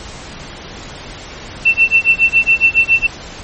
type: tone with tremolo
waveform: sine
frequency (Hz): 2688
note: E7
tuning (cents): +33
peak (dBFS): -5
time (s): 1.65-3.07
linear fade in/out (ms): 10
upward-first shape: sine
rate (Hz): 7.2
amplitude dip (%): 100
effects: pink hiss -31 dBFS RMS until 3.43 s + MP3 32 kbps